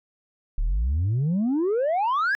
sine exponential sweep, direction up, 33.63 to 1723 Hz, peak -18 dBFS, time 0.58-2.35 s, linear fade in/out 0 ms, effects tanh soft clip ceiling -19 dBFS

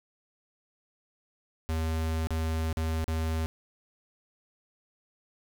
square tone with dropouts, 80.3 Hz, E2, 45 cents flat, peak -28 dBFS, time 1.69-3.46 s, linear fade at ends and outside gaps 0 ms, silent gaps 2.271-2.306 / 2.728-2.771 / 3.042-3.08 s, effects none

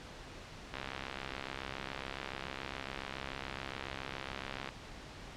click train, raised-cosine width 0.3 ms, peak -23 dBFS, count 266, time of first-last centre 0.74-4.689 s, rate 67.1 Hz, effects pink hiss -49 dBFS RMS until 5.36 s + low-pass 5000 Hz 12 dB/octave

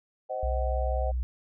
sine chord, C diminished, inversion none, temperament just, 523.3 / 627.9 / 753.5 Hz, C5 / Eb5 / Gb5, 0 / +16 / +31 cents, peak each -34 dBFS, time 0.29-1.12 s, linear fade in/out 20 ms
sine tone with pitch glide, 61.74 to 62.17 Hz, B1 to B1, 0 to +12 cents, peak -26 dBFS, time 0.43-1.23 s, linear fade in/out 0 ms, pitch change +12 cents, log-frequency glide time 0.65-0.71 s
effects none

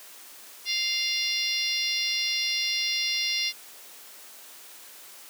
harmonic tone, 698.5 Hz, F5, in tune, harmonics 3 / 4 / 5 / 6 / 7 / 8, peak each -32 / -32 / -32 / -32 / -32 / -32 dBFS, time 0.65-3.53 s, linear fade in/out 50 ms, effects white hiss -47 dBFS RMS until 5.29 s + high-pass 300 Hz 12 dB/octave

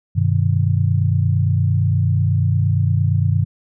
sine chord, G augmented, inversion none, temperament equal with one note detuned, 98 / 126.65 / 155.56 Hz, G2 / B2 / D#3, 0 / +44 / 0 cents, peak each -16 / -19 / -20 dBFS, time 0.15-3.45 s, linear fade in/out 20 ms, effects none

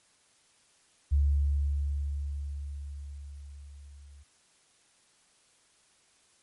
sine tone with level ramp, 71.3 Hz, C#2, 49 cents sharp, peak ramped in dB -20 to -49 dBFS, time 1.11-4.24 s, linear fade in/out 20 ms, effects white hiss -65 dBFS RMS until 6.42 s + MP3 48 kbps

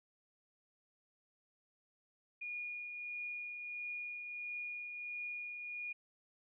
sine tone with tremolo, 2439 Hz, D#7, 35 cents flat, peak -39 dBFS, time 2.41-5.93 s, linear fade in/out 10 ms, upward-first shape triangle, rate 1.5 Hz, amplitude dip 40%, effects none

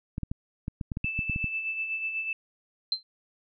clicks, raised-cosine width 5 ms, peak -19 dBFS, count 12, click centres 0.181 / 0.233 / 0.315 / 0.681 / 0.812 / 0.918 / 0.971 / 1.045 / 1.191 / 1.297 / 1.361 / 1.443 s
sine tone with tremolo, 2637 Hz, E7, in tune, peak -27 dBFS, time 1.04-2.33 s, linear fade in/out 2 ms, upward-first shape sine, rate 8.1 Hz, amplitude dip 50%
sine tone with exponential decay, 4114 Hz, C8, 30 cents flat, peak -20 dBFS, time 2.92-3.03 s, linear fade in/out 2 ms, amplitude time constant 22 ms
effects none

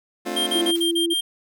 25% pulse chord, D minor seventh, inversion second, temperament just, 220.2 / 264.3 / 293.7 / 352.4 Hz, A3 / C4 / D4 / F4, +2 / +18 / 0 / +16 cents, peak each -29 / -29 / -30 / -25 dBFS, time 0.25-0.72 s, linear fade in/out 20 ms
square tone bursts, 3188 Hz, G7, 28 cents sharp, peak -21 dBFS, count 6, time 0.36-1.21 s, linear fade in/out 10 ms, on 110 ms, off 38 ms
sine tone, 337.5 Hz, E4, 41 cents sharp, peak -21 dBFS, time 0.55-1.14 s, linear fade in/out 10 ms
white noise with exponential decay, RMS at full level -37 dBFS, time 0.75-1.09 s, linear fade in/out 5 ms, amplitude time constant 73 ms
effects none

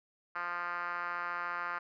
5% pulse tone with band-pass filter, 174.61 Hz, F3, in tune, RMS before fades -37 dBFS, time 0.35-1.79 s, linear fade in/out 10 ms, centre 1300 Hz, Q 2.7, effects resampled to 11025 Hz

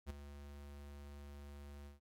square tone with ADSR envelope, 71.6 Hz, D2, 43 cents flat, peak -40 dBFS, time 0.06-2 s, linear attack 42 ms, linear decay 9 ms, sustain -11 dB, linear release 140 ms, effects AAC 64 kbps

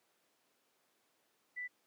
sine tone, 1982 Hz, B6, 6 cents sharp, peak -39 dBFS, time 1.56-1.68 s, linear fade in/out 20 ms, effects pink hiss -75 dBFS RMS until 1.86 s + high-pass 300 Hz 12 dB/octave

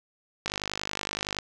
click train, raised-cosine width 0.2 ms, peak -12 dBFS, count 48, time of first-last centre 0.46-1.387 s, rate 50.7 Hz, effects none

